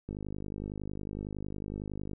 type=click train; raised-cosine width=3 ms; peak=-25 dBFS; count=105; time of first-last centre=0.09-2.133 s; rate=50.9 Hz; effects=none

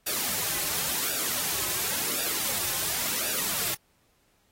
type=noise with flanger; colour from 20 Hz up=white; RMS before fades=-29 dBFS; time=0.06-3.75 s; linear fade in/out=10 ms; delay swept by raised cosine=0.94 to 4.34 ms; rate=0.93 Hz; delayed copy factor=-0.65; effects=pink hiss -68 dBFS RMS until 4.51 s + AAC 48 kbps

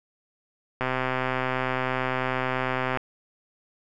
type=click train; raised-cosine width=0.5 ms; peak=-11 dBFS; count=280; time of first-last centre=0.81-2.973 s; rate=129 Hz; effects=none

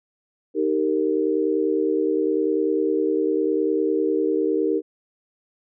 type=chord; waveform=sine; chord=Eb major; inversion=none; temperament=equal with one note detuned; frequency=311.1 / 392 / 461.9 Hz; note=Eb4 / G4 / Bb4; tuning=0 / 0 / -16 cents; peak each=-23 dBFS; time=0.54-4.82 s; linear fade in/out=50 ms; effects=none

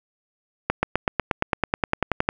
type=accelerating click train; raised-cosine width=0.5 ms; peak=-4 dBFS; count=16; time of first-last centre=0.7-2.289 s; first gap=130 ms; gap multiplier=0.97; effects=none

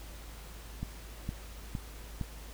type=click train; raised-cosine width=5 ms; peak=-22 dBFS; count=4; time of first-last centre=0.83-2.212 s; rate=2.17 Hz; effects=added 53 Hz sine -45 dBFS peak until 2.53 s + pink hiss -51 dBFS RMS until 2.53 s

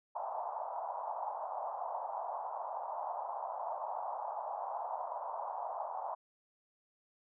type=band-pass noise; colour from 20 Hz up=pink; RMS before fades=-40 dBFS; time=0.15-6.15 s; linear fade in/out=10 ms; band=660 to 1000 Hz; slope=48 dB/octave; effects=none

